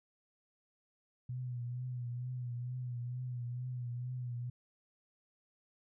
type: tone with vibrato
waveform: sine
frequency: 123.47 Hz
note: B2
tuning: in tune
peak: -37 dBFS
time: 1.29-4.5 s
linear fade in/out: 5 ms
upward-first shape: triangle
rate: 2.2 Hz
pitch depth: 55 cents each way
effects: none